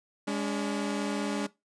sawtooth tone pair together, 205.2 / 285.4 Hz, G#3 / D4, -21 / -49 cents, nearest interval tritone, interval 572 cents, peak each -28 / -28 dBFS, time 0.27-1.47 s, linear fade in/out 10 ms, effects noise-tail reverb RT60 0.2 s tail -19 dB re dry + resampled to 22050 Hz

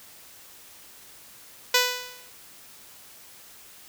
5% pulse tone with exponential decay, 496.3 Hz, B4, 8 cents sharp, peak -4 dBFS, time 1.74-2.3 s, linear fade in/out 5 ms, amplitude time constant 120 ms, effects white hiss -49 dBFS RMS until 3.88 s

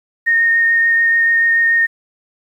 sine tone with vibrato, 1843 Hz, A#6, 20 cents flat, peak -10 dBFS, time 0.26-1.87 s, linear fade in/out 20 ms, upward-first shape sine, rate 6.9 Hz, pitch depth 10 cents each way, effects 8-bit

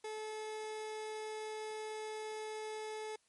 30% pulse tone, 432.3 Hz, A4, 31 cents flat, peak -38 dBFS, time 0.04-3.16 s, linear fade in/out 5 ms, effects white hiss -74 dBFS RMS until 3.28 s + MP3 48 kbps

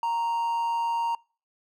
triangle tone with amplitude modulation, 930 Hz, A#5, 4 cents flat, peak -21 dBFS, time 0.03-1.15 s, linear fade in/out 2 ms, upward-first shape sine, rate 167 Hz, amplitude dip 30%, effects noise-tail reverb RT60 0.4 s tail -26 dB re dry

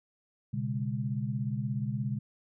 sine tone cluster, 122.5 / 139.4 / 205.3 Hz, B2 / C#3 / G#3, -14 / +10 / -20 cents, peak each -33 / -34 / -35 dBFS, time 0.53-2.19 s, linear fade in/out 10 ms, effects none

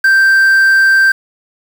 triangle tone with quantisation, 1568 Hz, G6, in tune, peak -4 dBFS, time 0.04-1.12 s, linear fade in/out 5 ms, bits 5, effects none

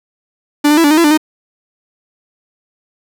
45% pulse tone with pitch steps, 293.5 / 299.1 / 331.3 / 290.4 / 309.2 / 337.1 / 296.7 / 309.5 Hz, D4 / D4 / E4 / D4 / D#4 / E4 / D4 / D#4, -1 / +32 / +9 / -19 / -11 / +39 / +18 / -9 cents, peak -7 dBFS, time 0.64-1.176 s, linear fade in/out 10 ms, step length 67 ms, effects none

